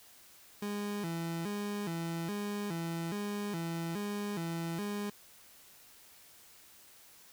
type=tone with vibrato; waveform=30% pulse; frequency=185 Hz; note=F#3; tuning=in tune; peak=-32 dBFS; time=0.62-5.1 s; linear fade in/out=5 ms; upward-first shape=square; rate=1.2 Hz; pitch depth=180 cents each way; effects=white hiss -58 dBFS RMS until 7.32 s